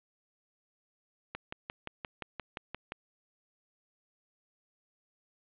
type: click train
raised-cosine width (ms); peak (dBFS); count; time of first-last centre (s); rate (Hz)
0.3; -21; 10; 1.35-2.921; 5.73
effects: resampled to 8000 Hz + 8-bit